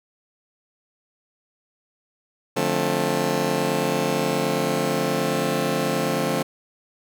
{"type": "chord", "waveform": "15% pulse", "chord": "D minor seventh", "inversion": "none", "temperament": "just", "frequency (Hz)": [146.83, 176.2, 220.2, 264.3], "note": ["D3", "F3", "A3", "C4"], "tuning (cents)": [0, 16, 2, 18], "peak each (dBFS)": -21, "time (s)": [2.56, 6.43], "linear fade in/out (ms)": 10, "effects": []}